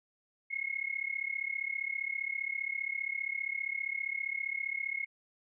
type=tone with amplitude modulation; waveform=sine; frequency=2170 Hz; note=C#7; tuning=37 cents flat; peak=-29 dBFS; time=0.5-5.06 s; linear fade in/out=20 ms; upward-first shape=sine; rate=35.1 Hz; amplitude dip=90%; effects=none

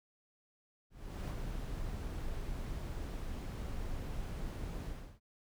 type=noise with ADSR envelope; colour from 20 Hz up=brown; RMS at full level=-37 dBFS; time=0.9-5.2 s; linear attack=390 ms; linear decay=36 ms; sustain=-3 dB; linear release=350 ms; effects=none

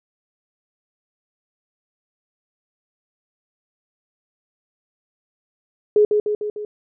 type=tone with echo; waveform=sine; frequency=419.8 Hz; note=G#4; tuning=19 cents sharp; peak=-10 dBFS; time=5.96-6.05 s; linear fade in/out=2 ms; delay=150 ms; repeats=4; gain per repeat=-4 dB; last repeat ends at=6.65 s; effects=none

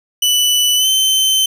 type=tone with pitch glide; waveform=sawtooth; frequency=2977 to 3082 Hz; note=F#7 to G7; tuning=+10 to -30 cents; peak=-8 dBFS; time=0.22-1.46 s; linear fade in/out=5 ms; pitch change=+60 cents; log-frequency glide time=0.76-0.88 s; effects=none

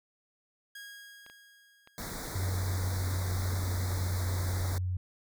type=tone with exponential decay; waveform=sawtooth; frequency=1640 Hz; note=G#6; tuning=22 cents flat; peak=-39 dBFS; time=0.75-2.92 s; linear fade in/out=5 ms; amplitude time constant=470 ms
type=clicks; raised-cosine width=0.3 ms; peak=-36 dBFS; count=6; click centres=1.264 / 1.299 / 1.874 / 2.018 / 2.094 / 2.261 s
type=band-stop noise; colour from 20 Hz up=pink; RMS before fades=-39 dBFS; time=1.98-4.78 s; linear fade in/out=0 ms; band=2200 to 3600 Hz; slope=96 dB/octave
type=tone with pitch glide; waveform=sine; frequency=92.5 to 91.23 Hz; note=F#2 to F#2; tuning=0 to -24 cents; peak=-29 dBFS; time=2.35-4.97 s; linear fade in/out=5 ms; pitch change=-24 cents; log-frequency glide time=2.58-4.02 s
effects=none

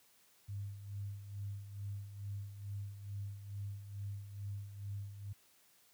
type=tone with tremolo; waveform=sine; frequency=100.6 Hz; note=G2; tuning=45 cents sharp; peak=-38 dBFS; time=0.48-5.33 s; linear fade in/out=10 ms; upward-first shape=sine; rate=2.3 Hz; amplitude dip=65%; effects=white hiss -68 dBFS RMS until 5.93 s + high-pass 60 Hz 12 dB/octave

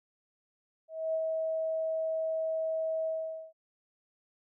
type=tone with ADSR envelope; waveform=sine; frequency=642 Hz; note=E5; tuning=46 cents flat; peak=-27 dBFS; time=0.88-3.53 s; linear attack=260 ms; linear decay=52 ms; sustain=-2 dB; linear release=460 ms; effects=none

